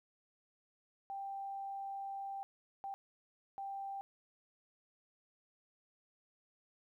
sine tone bursts at uneven times, 787 Hz, G5, 7 cents sharp, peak -40 dBFS, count 3, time 1.1-2.43 / 2.84-2.94 / 3.58-4.01 s, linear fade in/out 0 ms, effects 13-bit

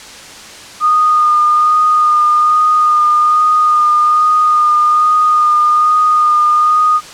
sine tone with vibrato, 1225 Hz, D#6, 27 cents flat, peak -7 dBFS, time 0.8-7.01 s, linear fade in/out 50 ms, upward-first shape sine, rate 1.2 Hz, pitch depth 18 cents each way, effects white hiss -32 dBFS RMS until 7.13 s + low-pass 7000 Hz 12 dB/octave

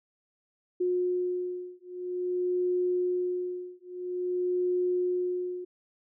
sine beating tone pair, 360.1 / 360.6 Hz, F#4 / F#4, -47 / -45 cents, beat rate 0.5 Hz, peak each -30 dBFS, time 0.8-5.65 s, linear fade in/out 10 ms, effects none

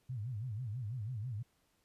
sine tone with vibrato, 115.3 Hz, A#2, 19 cents flat, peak -37 dBFS, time 0.09-1.43 s, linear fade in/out 10 ms, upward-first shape sine, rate 6.1 Hz, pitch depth 230 cents each way, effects pink hiss -75 dBFS RMS until 1.84 s + resampled to 32000 Hz

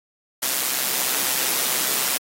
white noise with amplitude modulation, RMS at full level -20 dBFS, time 0.42-2.18 s, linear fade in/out 10 ms, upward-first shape sine, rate 131 Hz, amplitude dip 55%, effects high-pass 200 Hz 12 dB/octave + AAC 48 kbps

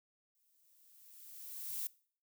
violet noise with exponential growth, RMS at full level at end -38 dBFS, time 0.35-1.87 s, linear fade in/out 0 ms, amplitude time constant 330 ms, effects noise-tail reverb RT60 0.5 s tail -22 dB re dry

